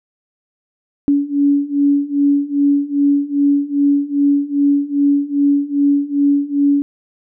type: beating tone pair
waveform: sine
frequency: 282.8 / 285.3 Hz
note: C#4 / C#4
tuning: +35 / +50 cents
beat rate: 2.5 Hz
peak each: -16 / -14 dBFS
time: 1.08-6.82 s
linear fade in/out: 0 ms
effects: none